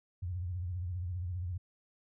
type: tone with vibrato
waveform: sine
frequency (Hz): 89.2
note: F2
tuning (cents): +37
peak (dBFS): -34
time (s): 0.22-1.58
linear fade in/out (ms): 10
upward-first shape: sine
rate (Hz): 15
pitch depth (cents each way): 110
effects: none